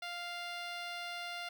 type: tone with notch filter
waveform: 10% pulse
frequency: 698.5 Hz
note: F5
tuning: in tune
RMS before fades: -42 dBFS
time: 0.02-1.49 s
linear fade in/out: 5 ms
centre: 12000 Hz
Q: 0.62
effects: none